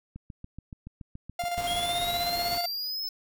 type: click train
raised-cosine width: 5 ms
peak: -28 dBFS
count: 11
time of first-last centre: 0.16-1.58 s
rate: 7.04 Hz
type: tone with tremolo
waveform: 45% pulse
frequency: 698.5 Hz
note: F5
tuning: in tune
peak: -27 dBFS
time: 1.39-2.66 s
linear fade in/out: 5 ms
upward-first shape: square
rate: 16 Hz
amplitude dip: 45%
type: noise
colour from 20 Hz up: pink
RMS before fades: -39 dBFS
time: 1.57-2.58 s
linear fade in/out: 5 ms
type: linear sweep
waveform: square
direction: up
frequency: 3221 to 5274 Hz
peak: -31 dBFS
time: 1.67-3.09 s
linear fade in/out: 5 ms
effects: none